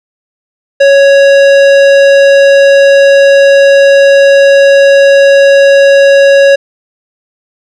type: tone with tanh clipping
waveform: sine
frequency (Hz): 555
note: C#5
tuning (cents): +2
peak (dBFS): -3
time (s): 0.8-6.56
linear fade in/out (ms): 10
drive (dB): 16
effects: none